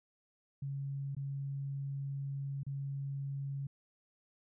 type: tone with dropouts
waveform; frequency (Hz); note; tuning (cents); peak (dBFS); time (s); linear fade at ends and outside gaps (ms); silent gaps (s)
sine; 138.59; C#3; 0; -36; 0.62-3.67; 5; 1.15-1.166 / 2.633-2.665
effects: none